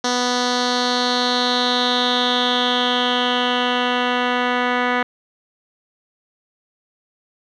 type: tone with low-pass filter sweep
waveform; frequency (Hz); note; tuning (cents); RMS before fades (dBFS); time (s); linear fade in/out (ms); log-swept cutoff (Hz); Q
10% pulse; 246.9; B3; 0; -19; 0.04-5.03; 5; 5200 to 2300; 5
effects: none